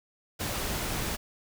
pink noise, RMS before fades -32 dBFS, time 0.39-1.17 s, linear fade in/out 20 ms, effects none

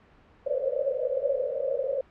white band-pass noise, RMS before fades -28 dBFS, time 0.46-2.01 s, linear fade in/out 5 ms, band 500 to 570 Hz, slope 96 dB/octave, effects pink hiss -57 dBFS RMS until 2.1 s + low-pass 2000 Hz 12 dB/octave

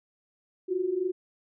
sine tone pair together, 349.2 / 372.7 Hz, F4 / F#4, 0 / +13 cents, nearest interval minor second, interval 113 cents, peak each -31 / -27 dBFS, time 0.68-1.12 s, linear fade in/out 20 ms, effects none

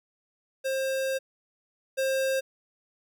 square tone pair in turn, 532 / 532 Hz, C5 / C5, +29 / +29 cents, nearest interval unison, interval 0 cents, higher neither, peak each -27 / -25 dBFS, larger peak second, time 0.64-1.19 / 1.97-2.41 s, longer first, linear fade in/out 20 ms, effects none

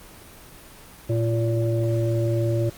harmonic tone, 114.9 Hz, A#2, 25 cents flat, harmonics 1 / 3 / 5, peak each -21 / -26 / -28 dBFS, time 1.09-2.7 s, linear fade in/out 10 ms, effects pink hiss -45 dBFS RMS until 2.77 s + Opus 24 kbps

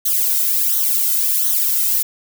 violet noise with flanger, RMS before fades -17 dBFS, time 0.05-2.03 s, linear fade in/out 10 ms, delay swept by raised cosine 0.4 to 1.8 ms, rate 1.4 Hz, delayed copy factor -1, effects none

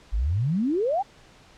sine exponential sweep, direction up, 46.38 to 843 Hz, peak -21 dBFS, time 0.12-1.03 s, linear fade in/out 20 ms, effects pink hiss -53 dBFS RMS until 1.57 s + low-pass 6000 Hz 12 dB/octave

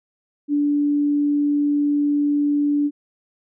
sine tone, 290.7 Hz, D4, 18 cents flat, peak -16 dBFS, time 0.48-2.91 s, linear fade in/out 50 ms, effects none

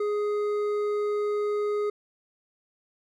sine tone with hard clipping, 416 Hz, G#4, 3 cents sharp, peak -26 dBFS, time 0-1.9 s, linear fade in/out 5 ms, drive 7 dB, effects none

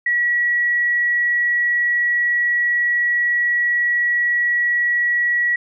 sine tone, 1927 Hz, B6, 43 cents flat, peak -15 dBFS, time 0.06-5.56 s, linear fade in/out 5 ms, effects none

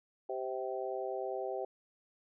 harmonic tone with a mistuned harmonic, 130 Hz, C3, 11 cents flat, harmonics 3 / 4 / 5 / 6, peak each -39 / -40 / -41 / -42 dBFS, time 0.29-1.65 s, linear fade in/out 5 ms, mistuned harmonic 6, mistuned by -17 cents, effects none

